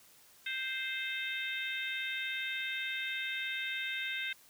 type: harmonic tone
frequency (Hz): 523.3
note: C5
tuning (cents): 0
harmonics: 3 / 4 / 5 / 6 / 7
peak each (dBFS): -40 / -39 / -41 / -46 / -41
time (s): 0.46-4.33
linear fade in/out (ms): 5
effects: white hiss -61 dBFS RMS until 4.49 s